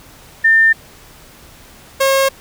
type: tone pair in turn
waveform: sine / sawtooth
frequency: 1800 / 541 Hz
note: A6 / C#5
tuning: +39 / -42 cents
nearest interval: octave + major sixth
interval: 2081 cents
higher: first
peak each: -7 dBFS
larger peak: neither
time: 0.44-0.73 / 2-2.29 s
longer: neither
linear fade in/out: 10 ms
effects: pink hiss -42 dBFS RMS until 2.4 s

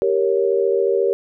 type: chord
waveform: sine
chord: G diminished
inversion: none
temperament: equal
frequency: 392 / 466.2 / 554.4 Hz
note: G4 / Bb4 / Db5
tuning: 0 / 0 / 0 cents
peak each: -18 / -19 / -22 dBFS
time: 0.02-1.13 s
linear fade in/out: 0 ms
effects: none

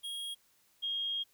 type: tone pair in turn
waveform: square / sine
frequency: 3276 / 3250 Hz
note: G#7 / G#7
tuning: -24 / -38 cents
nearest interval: unison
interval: 14 cents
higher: first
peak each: -38 / -32 dBFS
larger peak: second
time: 0.03-0.35 / 0.82-1.24 s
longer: second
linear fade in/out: 20 ms
effects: white hiss -69 dBFS RMS until 1.33 s

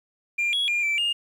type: tone with pitch steps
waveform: sine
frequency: 2392 / 3339 / 2406 / 2331 / 2832 Hz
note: D7 / G#7 / D7 / D7 / F7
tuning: +31 / +9 / +41 / -14 / +23 cents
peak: -19 dBFS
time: 0.38-1.13 s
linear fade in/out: 10 ms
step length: 150 ms
effects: tanh soft clip ceiling -20 dBFS + 9-bit

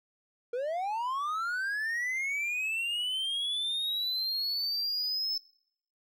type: linear sweep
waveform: triangle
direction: up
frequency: 464.7 to 5274 Hz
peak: -28 dBFS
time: 0.53-5.38 s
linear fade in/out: 5 ms
effects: noise-tail reverb RT60 0.7 s tail -23 dB re dry

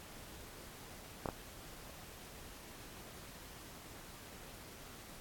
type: clicks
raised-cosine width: 1 ms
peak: -22 dBFS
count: 2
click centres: 1.258 / 1.288 s
effects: pink hiss -53 dBFS RMS until 5.2 s + AAC 64 kbps

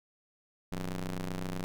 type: ring-modulated tone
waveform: sawtooth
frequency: 93 Hz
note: F#2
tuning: 9 cents sharp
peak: -27 dBFS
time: 0.72-1.64 s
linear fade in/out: 0 ms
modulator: 79.1 Hz
effects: none

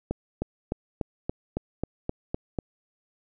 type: accelerating click train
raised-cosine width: 2 ms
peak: -14 dBFS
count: 10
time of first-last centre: 0.11-2.588 s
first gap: 310 ms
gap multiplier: 0.97
effects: none

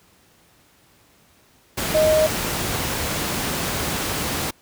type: tone in noise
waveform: sine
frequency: 622.3 Hz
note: D#5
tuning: in tune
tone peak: -14 dBFS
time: 1.94-2.27 s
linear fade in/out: 10 ms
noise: pink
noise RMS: -24 dBFS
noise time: 1.77-4.51 s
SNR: +7 dB
effects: pink hiss -56 dBFS RMS until 4.61 s + high-pass 60 Hz 12 dB/octave

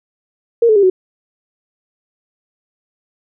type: tone with pitch steps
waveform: sine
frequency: 466.2 / 432.5 / 401.2 / 372.2 Hz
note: A#4 / A4 / G4 / F#4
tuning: 0 / -30 / +40 / +10 cents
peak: -7 dBFS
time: 0.62-0.9 s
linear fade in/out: 5 ms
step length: 70 ms
effects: none

